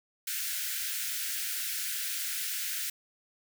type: high-pass noise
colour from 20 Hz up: white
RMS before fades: -34 dBFS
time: 0.27-2.9 s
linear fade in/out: 5 ms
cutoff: 1400 Hz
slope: 96 dB/octave
effects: none